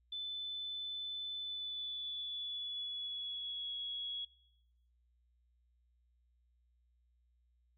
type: tone with pitch glide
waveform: sine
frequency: 3510 to 3342 Hz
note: A7 to G#7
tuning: -5 to +10 cents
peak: -39 dBFS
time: 0.12-4.25 s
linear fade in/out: 5 ms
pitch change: -85 cents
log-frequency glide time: 1.39-3.75 s
effects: noise-tail reverb RT60 1.0 s tail -23 dB re dry + added 60 Hz sine -70 dBFS peak until 7.77 s